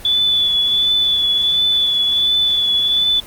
sine tone with vibrato, 3455 Hz, A7, 32 cents flat, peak -12 dBFS, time 0.05-3.2 s, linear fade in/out 2 ms, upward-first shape triangle, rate 1.4 Hz, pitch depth 26 cents each way, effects pink hiss -37 dBFS RMS until 3.26 s + Opus 32 kbps

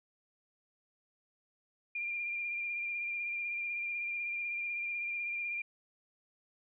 sine tone with vibrato, 2396 Hz, D7, 34 cents sharp, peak -34 dBFS, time 1.95-5.62 s, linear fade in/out 5 ms, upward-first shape sine, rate 16 Hz, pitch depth 25 cents each way, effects none

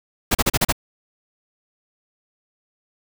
pink noise bursts, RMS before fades -17 dBFS, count 6, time 0.31-0.725 s, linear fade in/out 10 ms, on 40 ms, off 35 ms, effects none

